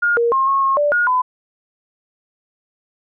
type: tone with pitch steps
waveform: sine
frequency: 1421 / 469.9 / 1068 / 1091 / 1081 / 586 / 1437 / 1008 Hz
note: F6 / A#4 / C6 / C#6 / C#6 / D5 / F6 / B5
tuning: +30 / +14 / +35 / -28 / -44 / -4 / +49 / +35 cents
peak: -13 dBFS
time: 0.02-1.22 s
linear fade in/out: 10 ms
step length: 150 ms
effects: none